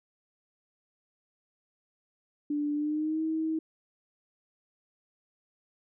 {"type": "tone with pitch glide", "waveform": "sine", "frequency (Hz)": [293.7, 318.4], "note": ["D4", "D#4"], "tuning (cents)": [0, 40], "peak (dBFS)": -27, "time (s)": [2.5, 3.59], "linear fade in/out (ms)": 5, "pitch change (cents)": 140, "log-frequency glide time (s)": [2.74, 3.22], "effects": []}